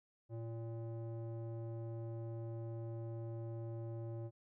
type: tone with low-pass filter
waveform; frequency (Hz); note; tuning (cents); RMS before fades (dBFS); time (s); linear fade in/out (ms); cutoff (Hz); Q
square; 114.7; A#2; -28; -44; 0.29-4.31; 50; 560; 1.5
effects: none